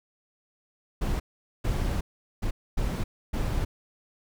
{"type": "noise bursts at uneven times", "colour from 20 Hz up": "brown", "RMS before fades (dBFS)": -27, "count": 5, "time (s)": [[1.01, 1.2], [1.64, 2.01], [2.42, 2.51], [2.77, 3.04], [3.33, 3.65]], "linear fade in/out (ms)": 10, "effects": []}